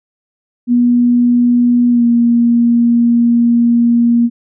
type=tone with pitch glide; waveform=sine; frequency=242.2 to 236.1 Hz; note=B3 to A#3; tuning=-34 to +22 cents; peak=-7 dBFS; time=0.67-4.3 s; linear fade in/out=50 ms; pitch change=-44 cents; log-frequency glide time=1.9-2.04 s; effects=none